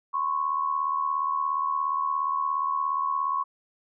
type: tone pair together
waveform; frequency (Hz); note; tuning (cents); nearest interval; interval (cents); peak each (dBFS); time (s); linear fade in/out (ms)
sine; 1022.9 / 1100; C6 / C#6; -39 / -14; minor second; 125; -30 / -25; 0.13-3.44; 20
effects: none